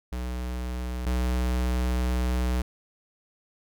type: tone pair in turn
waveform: square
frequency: 61.74 / 61.99 Hz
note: B1 / B1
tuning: 0 / +7 cents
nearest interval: unison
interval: 7 cents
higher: second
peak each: -30 / -24 dBFS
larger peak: second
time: 0.12-1.06 / 1.06-2.62 s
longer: second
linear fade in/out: 5 ms
effects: none